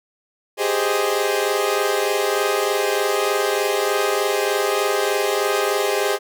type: chord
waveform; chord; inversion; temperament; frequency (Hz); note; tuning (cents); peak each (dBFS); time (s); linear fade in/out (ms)
sawtooth; Ab major seventh; third; equal; 392 / 415.3 / 523.3 / 622.3; G4 / Ab4 / C5 / Eb5; 0 / 0 / 0 / 0; -20 / -18 / -21 / -22; 0.57-6.19; 50
effects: none